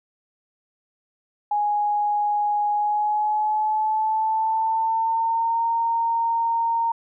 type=tone with pitch glide; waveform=sine; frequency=830.6 to 921.6 Hz; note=G#5 to A#5; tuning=0 to -20 cents; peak=-19 dBFS; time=1.51-6.92 s; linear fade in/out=5 ms; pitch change=+180 cents; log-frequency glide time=2.72-5.63 s; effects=none